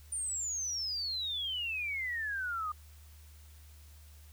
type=exponential sweep; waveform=sine; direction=down; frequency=9200 to 1203 Hz; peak=-33 dBFS; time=0.12-2.72 s; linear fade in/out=5 ms; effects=added 75 Hz sine -52 dBFS peak until 4.32 s + white hiss -62 dBFS RMS until 4.32 s